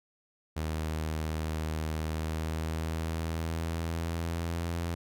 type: tone with pitch glide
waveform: sawtooth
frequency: 78.6 to 84.73 Hz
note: D#2 to E2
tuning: +18 to +48 cents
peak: -27 dBFS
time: 0.56-4.95 s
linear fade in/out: 10 ms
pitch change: +130 cents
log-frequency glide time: 2.05-4.77 s
effects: none